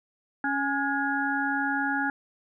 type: harmonic tone with a mistuned harmonic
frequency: 277.2 Hz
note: C#4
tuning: in tune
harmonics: 1 / 3 / 5 / 6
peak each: -30 / -30 / -30 / -30 dBFS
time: 0.44-2.1 s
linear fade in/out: 2 ms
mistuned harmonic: 5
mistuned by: +59 cents
effects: none